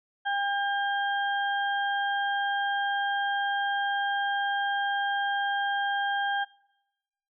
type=harmonic tone; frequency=802 Hz; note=G5; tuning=39 cents sharp; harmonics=1 / 2 / 4; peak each=-28 / -29 / -37 dBFS; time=0.25-6.45 s; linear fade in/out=20 ms; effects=noise-tail reverb RT60 1.0 s tail -23 dB re dry